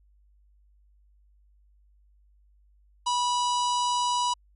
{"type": "harmonic tone with a mistuned harmonic", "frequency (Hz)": 979, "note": "B5", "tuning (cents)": -15, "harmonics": [1, 3, 4, 5, 6, 7, 8, 9], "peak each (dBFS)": [-24, -34, -36, -38, -40, -41, -42, -43], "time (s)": [3.06, 4.34], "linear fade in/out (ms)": 10, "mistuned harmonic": 9, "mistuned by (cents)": 67, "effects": ["added 50 Hz sine -58 dBFS peak until 4.55 s"]}